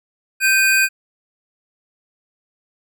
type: tone pair together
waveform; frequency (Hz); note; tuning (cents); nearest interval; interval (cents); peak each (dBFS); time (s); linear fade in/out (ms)
square; 1560 / 2476; G6 / D#7; -9 / -9; minor sixth; 800; -16; 0.4-0.89; 50
effects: none